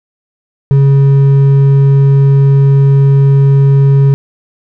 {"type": "tone with hard clipping", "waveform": "triangle", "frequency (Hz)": 138.1, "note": "C#3", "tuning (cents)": -6, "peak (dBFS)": -5, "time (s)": [0.71, 4.14], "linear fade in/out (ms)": 0, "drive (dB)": 8, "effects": []}